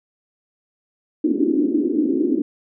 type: band-pass noise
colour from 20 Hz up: white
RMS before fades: -19 dBFS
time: 1.24-2.42 s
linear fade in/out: 5 ms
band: 260 to 340 Hz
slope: 48 dB/octave
effects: none